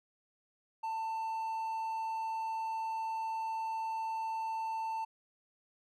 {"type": "tone", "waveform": "triangle", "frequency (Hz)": 892, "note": "A5", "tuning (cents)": 23, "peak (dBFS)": -32, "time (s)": [0.83, 5.05], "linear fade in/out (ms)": 10, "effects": []}